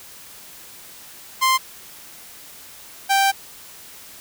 sawtooth tone pair in turn, 1046.5 / 784 Hz, C6 / G5, 0 / 0 cents, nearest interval perfect fourth, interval 500 cents, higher first, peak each -11 dBFS, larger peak neither, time 1.41-1.58 / 3.09-3.32 s, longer second, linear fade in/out 20 ms, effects white hiss -42 dBFS RMS until 4.2 s

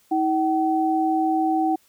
sine tone pair together, 320 / 761.1 Hz, D#4 / F#5, +49 / +49 cents, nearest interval octave + minor third, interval 1500 cents, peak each -21 dBFS, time 0.11-1.76 s, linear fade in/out 10 ms, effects white hiss -60 dBFS RMS until 1.88 s

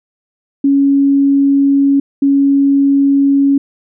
sine tone pair in turn, 278 / 278 Hz, C#4 / C#4, +5 / +5 cents, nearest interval unison, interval 0 cents, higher neither, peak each -7 dBFS, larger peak neither, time 0.64-2 / 2.22-3.58 s, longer neither, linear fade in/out 5 ms, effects none

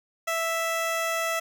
15% pulse tone, 659.3 Hz, E5, in tune, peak -19 dBFS, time 0.27-1.4 s, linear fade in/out 10 ms, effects none

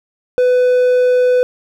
triangle tone, 499.5 Hz, B4, 20 cents sharp, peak -7 dBFS, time 0.38-1.43 s, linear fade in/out 0 ms, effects none

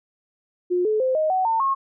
sine tone with pitch steps, 357.8 / 430.4 / 517.8 / 623 / 749.4 / 901.6 / 1084.6 Hz, F4 / A4 / C5 / D#5 / F#5 / A5 / C#6, +42 / -38 / -18 / +2 / +22 / +42 / -38 cents, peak -18 dBFS, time 0.7-1.75 s, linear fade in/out 20 ms, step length 150 ms, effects none

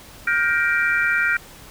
sine chord, G minor seventh, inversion third, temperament just, 1411.2 / 1568 / 1881.6 / 2352 Hz, F6 / G6 / Bb6 / D7, +18 / 0 / +16 / +2 cents, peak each -20 / -23 / -24 / -24 dBFS, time 0.27-1.37 s, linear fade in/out 5 ms, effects pink hiss -43 dBFS RMS until 1.7 s

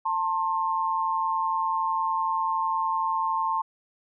sine tone pair together, 893.3 / 1064 Hz, A5 / C6, +26 / +29 cents, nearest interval minor third, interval 303 cents, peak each -26 dBFS, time 0.05-3.62 s, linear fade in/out 10 ms, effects none

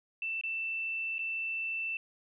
sine tone with dropouts, 2666 Hz, E7, 19 cents sharp, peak -32 dBFS, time 0.22-1.97 s, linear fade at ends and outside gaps 2 ms, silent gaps 0.412-0.436 / 1.183-1.191 s, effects none

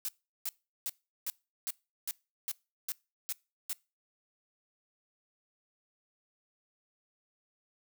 blue noise bursts, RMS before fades -35 dBFS, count 10, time 0.05-3.73 s, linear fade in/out 0 ms, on 35 ms, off 370 ms, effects noise-tail reverb RT60 0.3 s tail -24 dB re dry

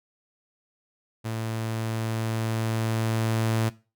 sawtooth tone with level ramp, 112.5 Hz, A2, 39 cents sharp, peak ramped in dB -25 to -18 dBFS, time 1.24-3.7 s, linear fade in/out 20 ms, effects noise-tail reverb RT60 0.3 s tail -18 dB re dry

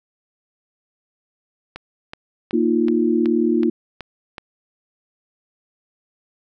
click train, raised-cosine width 0.3 ms, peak -16 dBFS, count 8, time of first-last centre 1.76-4.382 s, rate 2.67 Hz
sine chord, Bb suspended fourth, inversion none, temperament equal, 233.1 / 311.1 / 349.2 Hz, Bb3 / Eb4 / F4, 0 / 0 / 0 cents, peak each -19 / -20 / -19 dBFS, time 2.53-3.7 s, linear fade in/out 5 ms
effects none

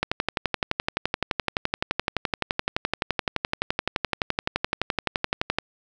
click train, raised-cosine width 0.3 ms, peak -6 dBFS, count 66, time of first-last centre 0.03-5.586 s, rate 11.7 Hz, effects none

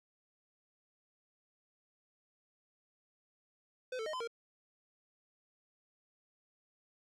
square tone with pitch steps, 508 / 442.8 / 619 / 1020 / 463.3 Hz, B4 / A4 / D#5 / C6 / A#4, +49 / +11 / -9 / -44 / -11 cents, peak -38 dBFS, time 3.92-4.275 s, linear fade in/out 5 ms, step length 71 ms, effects low-pass 6000 Hz 12 dB/octave

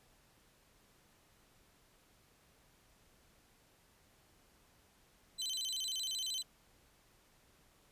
30% pulse tone with vibrato, 3520 Hz, A7, in tune, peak -34 dBFS, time 5.38-6.43 s, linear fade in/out 20 ms, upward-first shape square, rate 13 Hz, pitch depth 230 cents each way, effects pink hiss -68 dBFS RMS until 7.91 s + resampled to 32000 Hz

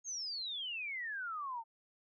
sine exponential sweep, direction down, 6645 to 880 Hz, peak -38 dBFS, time 0.04-1.64 s, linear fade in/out 50 ms, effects none

